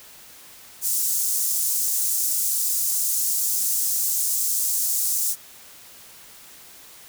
pink high-pass noise, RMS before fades -23 dBFS, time 0.81-5.36 s, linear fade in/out 50 ms, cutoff 6700 Hz, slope 24 dB/octave, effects white hiss -46 dBFS RMS until 7.08 s

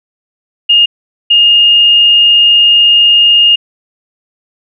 sine tone pair in turn, 2838 / 2838 Hz, F7 / F7, +27 / +27 cents, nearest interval unison, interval 0 cents, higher neither, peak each -3 dBFS, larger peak neither, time 0.69-0.86 / 1.3-3.56 s, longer second, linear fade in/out 10 ms, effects none

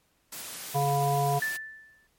white high-pass noise, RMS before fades -39 dBFS, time 0.32-1.57 s, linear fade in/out 5 ms, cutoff 110 Hz, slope 96 dB/octave
harmonic tone, 141.3 Hz, C#3, 34 cents sharp, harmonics 1 / 3 / 5 / 7, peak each -27 / -32 / -26 / -32 dBFS, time 0.74-1.4 s, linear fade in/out 20 ms
sine tone with exponential decay, 1760 Hz, A6, in tune, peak -24 dBFS, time 1.42-2.07 s, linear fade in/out 2 ms, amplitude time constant 140 ms
effects pink hiss -69 dBFS RMS until 2.18 s + MP3 64 kbps

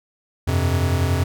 square chord, F suspended second, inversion none, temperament equal, 87.31 / 98 / 130.81 Hz, F2 / G2 / C3, 0 / 0 / 0 cents, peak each -20 / -26 / -24 dBFS, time 0.47-1.24 s, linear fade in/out 10 ms, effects none

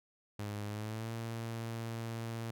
sawtooth tone with pitch glide, 103.83 to 114.54 Hz, G#2 to A#2, 0 to -30 cents, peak -34 dBFS, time 0.39-2.51 s, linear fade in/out 5 ms, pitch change +170 cents, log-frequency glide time 0.67-1.12 s, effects none

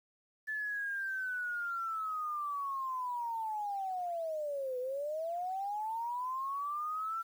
sine linear two-way sweep, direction down then up, 1744 to 494.8 to 1356 Hz, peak -34 dBFS, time 0.47-7.23 s, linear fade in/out 20 ms, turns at 4.79 s, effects 10-bit

